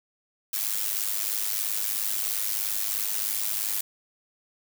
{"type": "noise with amplitude modulation", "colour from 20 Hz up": "blue", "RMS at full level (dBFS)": -25, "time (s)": [0.53, 3.81], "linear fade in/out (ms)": 5, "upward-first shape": "sine", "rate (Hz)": 103, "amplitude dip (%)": 75, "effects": []}